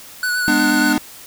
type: tone with vibrato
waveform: square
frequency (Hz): 1480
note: F#6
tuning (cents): 0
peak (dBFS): -18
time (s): 0.23-0.93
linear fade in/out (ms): 2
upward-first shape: sine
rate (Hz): 8.4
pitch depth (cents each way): 22
type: chord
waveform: square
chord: G# diminished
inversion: none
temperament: just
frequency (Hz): 207.7 / 249.2 / 299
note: G#3 / B3 / D4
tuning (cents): 0 / +16 / +31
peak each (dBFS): -23 / -20 / -18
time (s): 0.48-0.98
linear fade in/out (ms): 0
effects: white hiss -39 dBFS RMS until 1.26 s